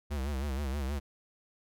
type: tone with vibrato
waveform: square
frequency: 69.3 Hz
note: C#2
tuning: in tune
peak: -32 dBFS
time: 0.1-1 s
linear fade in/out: 20 ms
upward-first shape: sine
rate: 6.3 Hz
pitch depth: 120 cents each way
effects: none